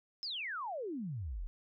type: exponential sweep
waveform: sine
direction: down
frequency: 5310 to 34.65 Hz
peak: -37 dBFS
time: 0.23-1.47 s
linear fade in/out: 0 ms
effects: none